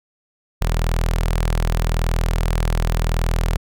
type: tone with notch filter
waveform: sawtooth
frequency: 40.87 Hz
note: E1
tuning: 14 cents flat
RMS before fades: -19 dBFS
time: 0.61-3.57 s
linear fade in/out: 10 ms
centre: 280 Hz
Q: 1.3
effects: none

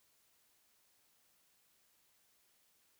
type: silence
effects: white hiss -73 dBFS RMS until 2.99 s

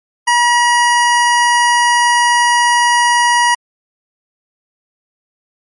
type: tone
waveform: 25% pulse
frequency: 960 Hz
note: B5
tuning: 49 cents flat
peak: -5 dBFS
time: 0.27-3.55 s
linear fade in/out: 10 ms
effects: MP3 48 kbps

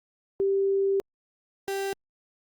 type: tone pair in turn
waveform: sine / 35% pulse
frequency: 392 / 392 Hz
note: G4 / G4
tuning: 0 / 0 cents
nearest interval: unison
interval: 0 cents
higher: neither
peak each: -21 / -26 dBFS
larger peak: first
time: 0.4-1 / 1.68-1.93 s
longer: first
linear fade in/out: 0 ms
effects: Opus 48 kbps

